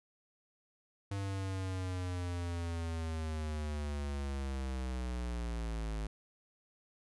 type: linear sweep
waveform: square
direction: down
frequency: 99.4 to 52.5 Hz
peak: -36 dBFS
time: 1.11-6.07 s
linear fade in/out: 5 ms
effects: resampled to 24000 Hz